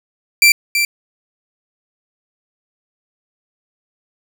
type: tone with echo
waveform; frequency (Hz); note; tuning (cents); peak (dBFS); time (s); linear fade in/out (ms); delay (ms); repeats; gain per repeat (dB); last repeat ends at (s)
sawtooth; 2349; D7; 0; -3; 0.42-0.52; 2; 330; 1; -7; 0.85
effects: none